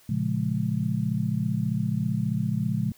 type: chord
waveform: sine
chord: Bb minor seventh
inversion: none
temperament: just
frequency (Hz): 116.54 / 139.85 / 174.81 / 209.8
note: Bb2 / Db3 / F3 / Ab3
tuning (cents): 0 / +16 / +2 / +18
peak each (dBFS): -29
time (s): 0.09-2.92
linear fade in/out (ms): 5
effects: white hiss -57 dBFS RMS until 2.97 s